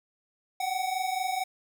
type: tone pair together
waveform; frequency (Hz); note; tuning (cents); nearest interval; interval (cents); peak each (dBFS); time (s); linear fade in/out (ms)
square; 741.6 / 766; F#5 / G5; +4 / -40; minor second; 56; -31 / -32; 0.6-1.44; 5
effects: none